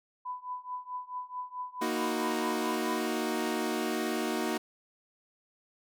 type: tone with tremolo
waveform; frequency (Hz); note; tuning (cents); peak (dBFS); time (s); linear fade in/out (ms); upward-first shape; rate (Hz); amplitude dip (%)
sine; 998; B5; +18; -32; 0.25-3.07; 10; triangle; 4.6; 95
type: chord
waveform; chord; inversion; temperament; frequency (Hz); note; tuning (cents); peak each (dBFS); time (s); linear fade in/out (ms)
sawtooth; D# minor; second; equal; 233.1 / 311.1 / 370; A#3 / D#4 / F#4; 0 / 0 / 0; -30; 1.81-4.58; 10
effects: none